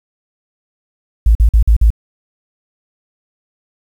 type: tone bursts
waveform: sine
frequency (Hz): 55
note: A1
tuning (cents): 0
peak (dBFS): -5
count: 5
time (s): 1.26-1.904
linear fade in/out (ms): 5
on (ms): 92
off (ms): 46
effects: 7-bit